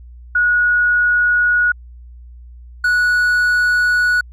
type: tone pair in turn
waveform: sine / triangle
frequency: 1456 / 1467.8 Hz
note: F#6 / F#6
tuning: -28 / -14 cents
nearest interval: unison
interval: 14 cents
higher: second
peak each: -11 / -10 dBFS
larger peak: second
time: 0.35-1.72 / 2.84-4.21 s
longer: neither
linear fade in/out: 5 ms
effects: added 60 Hz sine -35 dBFS peak until 4.32 s